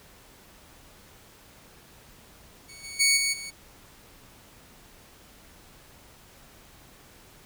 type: tone with level steps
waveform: 15% pulse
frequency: 2232 Hz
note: C#7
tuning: 11 cents sharp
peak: -38 / -31 / -12 / -17 / -29 dBFS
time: 2.68-3.51 s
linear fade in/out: 20 ms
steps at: 2.83 / 2.99 / 3.16 / 3.32 s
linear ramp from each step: 20 ms
effects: pink hiss -53 dBFS RMS until 7.45 s